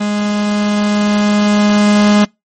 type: tone with level ramp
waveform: 45% pulse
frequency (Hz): 207.5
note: G#3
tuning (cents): -1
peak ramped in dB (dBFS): -14 to -6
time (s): 0-2.25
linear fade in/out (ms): 10
effects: noise-tail reverb RT60 0.2 s tail -26 dB re dry + MP3 32 kbps